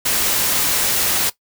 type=noise; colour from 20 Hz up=white; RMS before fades=-18 dBFS; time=0.05-1.3 s; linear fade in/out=10 ms; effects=noise-tail reverb RT60 0.1 s tail -17 dB re dry